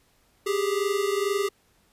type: tone pair together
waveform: square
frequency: 393.1 / 415.3 Hz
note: G4 / G#4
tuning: +5 / 0 cents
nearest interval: minor second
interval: 95 cents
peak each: -26 / -28 dBFS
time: 0.46-1.49 s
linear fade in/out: 10 ms
effects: pink hiss -64 dBFS RMS until 1.92 s + resampled to 32000 Hz